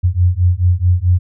sine beating tone pair, 87.31 / 91.91 Hz, F2 / F#2, 0 / -11 cents, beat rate 4.6 Hz, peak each -13 dBFS, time 0.03-1.19 s, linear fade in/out 20 ms, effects none

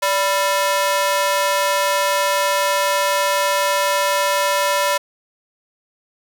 sawtooth ring-modulated tone, 784 Hz, G5, in tune, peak -9 dBFS, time 0.02-4.98 s, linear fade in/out 10 ms, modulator 204 Hz, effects none

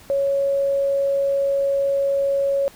sine tone, 554.4 Hz, C#5, in tune, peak -17 dBFS, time 0.1-2.68 s, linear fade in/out 0 ms, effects pink hiss -47 dBFS RMS until 2.75 s

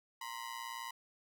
sawtooth ring-modulated tone, 987.8 Hz, B5, in tune, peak -35 dBFS, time 0.21-0.91 s, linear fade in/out 5 ms, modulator 59.4 Hz, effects none

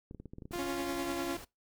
clicks, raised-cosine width 3 ms, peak -32 dBFS, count 10, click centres 0.111 / 0.147 / 0.2 / 0.257 / 0.335 / 0.384 / 0.422 / 0.455 / 0.51 / 0.559 s
pink noise, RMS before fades -48 dBFS, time 0.51-1.45 s, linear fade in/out 10 ms
sawtooth tone with pitch glide, 349.2 to 343.6 Hz, F4 to F4, 0 to -28 cents, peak -32 dBFS, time 0.53-1.37 s, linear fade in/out 5 ms, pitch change -28 cents, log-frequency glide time 0.65-1.17 s
sawtooth tone with tremolo, 277 Hz, C#4, 1 cent flat, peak -30 dBFS, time 0.58-1.36 s, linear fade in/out 10 ms, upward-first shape triangle, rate 10 Hz, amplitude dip 60%
effects noise-tail reverb RT60 0.2 s tail -22 dB re dry

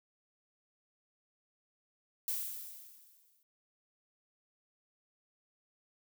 violet noise with exponential decay, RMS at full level -34 dBFS, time 2.28-3.43 s, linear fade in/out 1 ms, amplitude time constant 250 ms, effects none

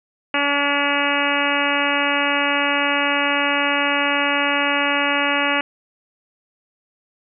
harmonic tone, 285.4 Hz, D4, 49 cents flat, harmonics 1 / 2 / 3 / 4 / 5 / 6 / 7 / 8 / 9 / 10, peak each -26 / -26 / -26 / -26 / -26 / -26 / -26 / -26 / -26 / -26 dBFS, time 0.34-5.61 s, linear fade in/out 2 ms, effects none

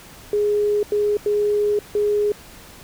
sine tone bursts at uneven times, 415.3 Hz, G#4, in tune, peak -16 dBFS, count 4, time 0.33-0.83 / 0.92-1.17 / 1.26-1.79 / 1.95-2.32 s, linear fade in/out 2 ms, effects pink hiss -43 dBFS RMS until 2.83 s

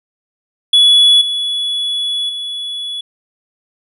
triangle tone with level steps, 3400 Hz, G#7, 40 cents sharp, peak -4 / -14 / -19 dBFS, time 0.73-3.01 s, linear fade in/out 5 ms, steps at 1.21 / 2.29 s, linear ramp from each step 5 ms, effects resampled to 32000 Hz

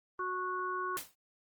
harmonic tone, 367.4 Hz, F#4, 12 cents flat, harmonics 1 / 3 / 4, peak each -40 / -35 / -40 dBFS, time 0.19-0.97 s, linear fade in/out 2 ms
white noise with exponential decay, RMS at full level -35 dBFS, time 0.97-1.15 s, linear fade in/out 1 ms, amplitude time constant 37 ms
effects Opus 24 kbps

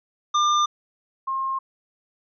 square / sine tone pair in turn, 1199 / 1067.9 Hz, D6 / C6, +36 / +35 cents, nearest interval major second, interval 201 cents, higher first, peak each -18 / -23 dBFS, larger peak first, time 0.34-0.66 / 1.27-1.59 s, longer neither, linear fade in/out 10 ms, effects resampled to 16000 Hz

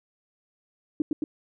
sine tone with echo, 303.9 Hz, D#4, 41 cents flat, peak -20 dBFS, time 1-1.02 s, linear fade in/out 2 ms, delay 110 ms, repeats 2, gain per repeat -2 dB, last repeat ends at 1.24 s, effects none

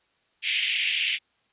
white band-pass noise, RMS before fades -26 dBFS, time 0.42-1.19 s, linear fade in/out 50 ms, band 2100 to 3300 Hz, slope 48 dB/octave, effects white hiss -68 dBFS RMS until 1.52 s + resampled to 8000 Hz

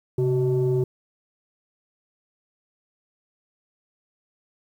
sine tone pair together, 132.97 / 376.1 Hz, C3 / F#4, +28 / +28 cents, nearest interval octave + tritone, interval 1800 cents, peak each -20 dBFS, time 0.18-0.84 s, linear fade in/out 5 ms, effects tanh soft clip ceiling -15 dBFS + 9-bit

